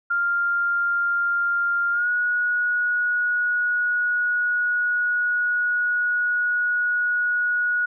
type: tone with pitch glide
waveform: sine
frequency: 1396.9 to 1456.2 Hz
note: F6 to F#6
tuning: 0 to -28 cents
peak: -19 dBFS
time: 0.1-7.86 s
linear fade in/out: 10 ms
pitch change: +72 cents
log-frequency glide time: 1.92-2.08 s
effects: none